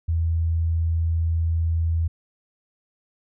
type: tone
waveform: sine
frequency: 82.41 Hz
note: E2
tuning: in tune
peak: -19 dBFS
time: 0.08-2.08 s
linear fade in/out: 10 ms
effects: none